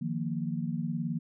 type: chord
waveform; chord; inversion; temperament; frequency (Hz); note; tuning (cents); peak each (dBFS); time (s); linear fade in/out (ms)
sine; Eb suspended second; none; equal; 155.56 / 174.61 / 233.1; Eb3 / F3 / Bb3; 0 / 0 / 0; -34; 0.01-1.19; 10
effects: none